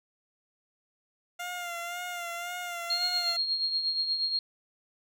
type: tone with vibrato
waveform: 15% pulse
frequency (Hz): 700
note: F5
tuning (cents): +4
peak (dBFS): -28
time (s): 1.39-3.37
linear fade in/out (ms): 10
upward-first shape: sine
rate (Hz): 1.9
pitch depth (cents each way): 40
type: tone with tremolo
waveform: sine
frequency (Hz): 4253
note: C8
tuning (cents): +27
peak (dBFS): -24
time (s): 2.9-4.39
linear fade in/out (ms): 2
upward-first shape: triangle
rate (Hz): 8.4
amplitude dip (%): 60
effects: none